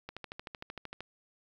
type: click train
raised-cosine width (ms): 0.3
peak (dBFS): -25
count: 13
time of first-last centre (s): 0.09-1.006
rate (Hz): 13.1
effects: 10-bit